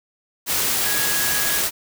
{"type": "tone in noise", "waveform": "sine", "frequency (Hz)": 1661.2, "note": "G#6", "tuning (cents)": 0, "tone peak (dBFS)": -27, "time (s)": [0.82, 1.62], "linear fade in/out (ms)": 50, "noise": "white", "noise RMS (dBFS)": -21, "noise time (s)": [0.46, 1.71], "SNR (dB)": -9, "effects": []}